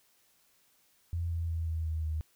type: tone with pitch steps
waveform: sine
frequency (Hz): 85 / 83.59 / 82.2 / 80.83 / 79.49 / 78.17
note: F2 / E2 / E2 / E2 / D#2 / D#2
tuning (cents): -46 / +25 / -4 / -33 / +38 / +9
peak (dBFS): -30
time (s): 1.13-2.21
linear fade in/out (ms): 0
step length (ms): 180
effects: white hiss -68 dBFS RMS until 2.35 s